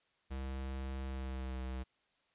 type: tone with pitch glide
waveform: square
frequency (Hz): 66.4 to 64.47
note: C2 to C2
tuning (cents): +26 to -25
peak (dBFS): -39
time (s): 0.3-1.84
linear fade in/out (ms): 20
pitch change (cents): -51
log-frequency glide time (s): 1.04-1.61
effects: white hiss -75 dBFS RMS until 2.34 s + resampled to 8000 Hz